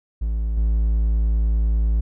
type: tone with level steps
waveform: triangle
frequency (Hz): 55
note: A1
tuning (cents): 0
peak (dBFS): -18 / -14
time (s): 0.21-2.01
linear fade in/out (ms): 10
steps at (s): 0.57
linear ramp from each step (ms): 2
effects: none